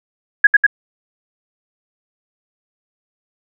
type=tone with echo; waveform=sine; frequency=1661.2 Hz; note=G#6; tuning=in tune; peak=-3 dBFS; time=0.44-0.47 s; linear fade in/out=5 ms; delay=98 ms; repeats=2; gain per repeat=-2 dB; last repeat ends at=0.666 s; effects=none